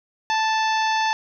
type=harmonic tone with a mistuned harmonic; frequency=879 Hz; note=A5; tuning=2 cents flat; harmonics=1 / 2 / 3 / 4 / 5 / 6 / 7; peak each=-20 / -26 / -30 / -32 / -34 / -36 / -37 dBFS; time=0.3-1.13 s; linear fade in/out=0 ms; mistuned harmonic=5; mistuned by=+18 cents; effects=none